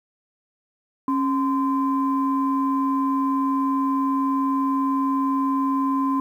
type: tone pair together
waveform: sine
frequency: 273 / 1031.8 Hz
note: C#4 / C6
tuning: -26 / -24 cents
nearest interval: octave + major seventh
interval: 2302 cents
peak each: -20 / -23 dBFS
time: 1.08-6.2 s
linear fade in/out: 2 ms
effects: tanh soft clip ceiling -11 dBFS + 9-bit